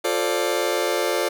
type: chord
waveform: sawtooth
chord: D minor seventh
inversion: first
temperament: just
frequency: 352.4 / 440.5 / 528.6 / 587.3 Hz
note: F4 / A4 / C5 / D5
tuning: +16 / +2 / +18 / 0 cents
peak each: -22 dBFS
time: 0.04-1.29 s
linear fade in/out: 10 ms
effects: none